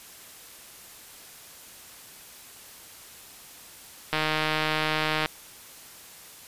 click train, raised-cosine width 0.3 ms, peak -9 dBFS, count 176, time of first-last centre 4.13-5.259 s, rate 155 Hz, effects white hiss -47 dBFS RMS until 6.47 s + resampled to 32000 Hz

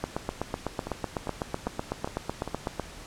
two click trains, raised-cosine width 1 ms, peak -19 / -14 dBFS, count 5 / 23, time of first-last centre 0.87-2.476 / 0.04-2.797 s, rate 2.49 / 7.98 Hz, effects pink hiss -45 dBFS RMS until 3.06 s + low-pass 9000 Hz 12 dB/octave

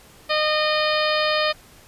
harmonic tone, 612 Hz, D#5, 29 cents flat, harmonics 1 / 2 / 3 / 4 / 5 / 6 / 7 / 8, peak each -22 / -25 / -27 / -28 / -29 / -30 / -30 / -31 dBFS, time 0.29-1.53 s, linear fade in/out 20 ms, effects pink hiss -49 dBFS RMS until 1.87 s + resampled to 32000 Hz

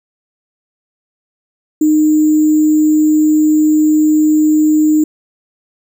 sine tone with sample-and-hold, 306.9 Hz, D#4, 24 cents flat, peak -7 dBFS, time 1.81-5.04 s, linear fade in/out 5 ms, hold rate 7350 Hz, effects none

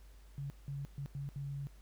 sine tone bursts at uneven times, 140 Hz, C#3, 18 cents sharp, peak -38 dBFS, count 5, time 0.38-0.5 / 0.68-0.85 / 0.98-1.06 / 1.15-1.29 / 1.36-1.67 s, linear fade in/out 0 ms, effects added 50 Hz sine -54 dBFS peak until 1.81 s + pink hiss -67 dBFS RMS until 1.81 s

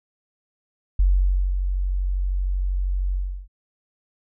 sine tone with ADSR envelope, 46.4 Hz, F#1, 6 cents sharp, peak -13 dBFS, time 0.99-3.48 s, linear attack 6 ms, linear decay 540 ms, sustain -7 dB, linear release 340 ms, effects none

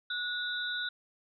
sine tone cluster, 1460 / 3586 / 3856 Hz, F#6 / A7 / B7, -24 / +32 / -42 cents, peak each -34 / -39 / -38 dBFS, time 0.1-0.89 s, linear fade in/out 5 ms, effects none

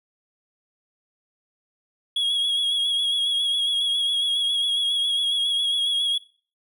triangle tone with vibrato, 3322 Hz, G#7, in tune, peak -19 dBFS, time 2.16-6.18 s, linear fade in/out 5 ms, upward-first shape sine, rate 7.3 Hz, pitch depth 33 cents each way, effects noise-tail reverb RT60 0.4 s tail -19 dB re dry

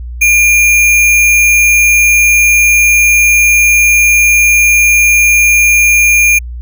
sine tone with sample-and-hold, 2400 Hz, D7, 37 cents sharp, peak -4 dBFS, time 0.21-6.39 s, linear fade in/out 10 ms, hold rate 8820 Hz, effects added 60 Hz sine -20 dBFS peak until 6.61 s

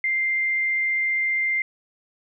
sine tone, 2095 Hz, C7, 2 cents sharp, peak -20 dBFS, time 0.04-1.62 s, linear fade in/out 2 ms, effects none

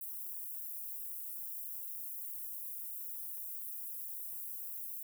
white high-pass noise, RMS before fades -43 dBFS, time 0.01-5.03 s, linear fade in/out 5 ms, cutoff 12000 Hz, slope 24 dB/octave, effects none

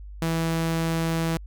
sawtooth tone, 164.1 Hz, E3, 8 cents flat, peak -19 dBFS, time 0.22-1.37 s, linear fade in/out 2 ms, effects added 50 Hz sine -37 dBFS peak until 1.46 s

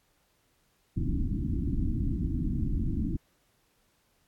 pink low-pass noise, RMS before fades -29 dBFS, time 0.96-3.17 s, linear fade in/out 10 ms, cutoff 330 Hz, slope 96 dB/octave, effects pink hiss -70 dBFS RMS until 4.27 s + AAC 64 kbps

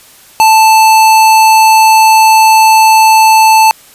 square tone, 880 Hz, A5, in tune, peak -3 dBFS, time 0.4-3.71 s, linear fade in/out 0 ms, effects white hiss -39 dBFS RMS until 3.94 s + resampled to 32000 Hz

